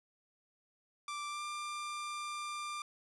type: tone with pitch glide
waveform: sawtooth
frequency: 1174.7 to 1190.4 Hz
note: D6 to D6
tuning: 0 to +23 cents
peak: -35 dBFS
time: 1.08-2.82 s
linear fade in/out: 2 ms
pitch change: +23 cents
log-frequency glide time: 1.28-1.43 s
effects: resampled to 24000 Hz